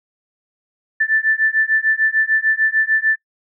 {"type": "beating tone pair", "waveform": "sine", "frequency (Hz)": [1760, 1766.7], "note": ["A6", "A6"], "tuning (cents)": [0, 7], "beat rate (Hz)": 6.7, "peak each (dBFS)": -17, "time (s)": [1, 3.16], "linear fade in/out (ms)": 10, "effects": ["noise-tail reverb RT60 0.1 s tail -23 dB re dry"]}